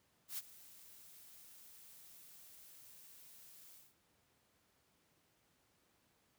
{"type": "noise with ADSR envelope", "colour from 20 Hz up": "blue", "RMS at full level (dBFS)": -41, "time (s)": [0.28, 3.95], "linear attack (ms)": 100, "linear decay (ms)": 30, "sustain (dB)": -18, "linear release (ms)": 210, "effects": ["pink hiss -75 dBFS RMS until 6.38 s", "high-pass 80 Hz 12 dB/octave"]}